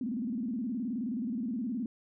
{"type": "tone with vibrato", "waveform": "sine", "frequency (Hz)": 236.4, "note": "A#3", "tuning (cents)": 24, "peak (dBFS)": -31, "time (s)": [0.01, 1.86], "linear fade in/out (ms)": 2, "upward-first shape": "square", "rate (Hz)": 19, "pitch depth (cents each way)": 160, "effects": []}